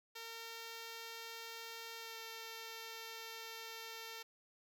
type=tone with pitch glide; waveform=5% pulse; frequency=456.7 to 452 Hz; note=A#4 to A4; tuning=-36 to +47 cents; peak=-35 dBFS; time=0.15-4.23 s; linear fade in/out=10 ms; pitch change=-17 cents; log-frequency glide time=1.97-2.16 s; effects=none